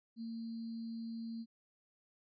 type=tone with sample-and-hold; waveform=sine; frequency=228.2 Hz; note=A#3; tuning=37 cents flat; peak=-40 dBFS; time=0.16-1.46 s; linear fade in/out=50 ms; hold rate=4410 Hz; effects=resampled to 16000 Hz